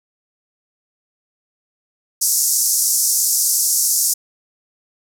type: band-pass noise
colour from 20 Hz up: pink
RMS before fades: -17 dBFS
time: 2.21-4.14 s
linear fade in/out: 10 ms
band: 5400 to 14000 Hz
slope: 48 dB/octave
effects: none